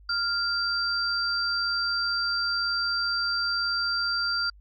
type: tone pair together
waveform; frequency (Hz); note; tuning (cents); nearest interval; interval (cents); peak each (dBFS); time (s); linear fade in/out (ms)
sine; 1396.9 / 4699; F6 / D8; 0 / 0; octave + major sixth; 2100; -27; 0.09-4.5; 5
effects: added 50 Hz sine -49 dBFS peak until 4.6 s + Opus 48 kbps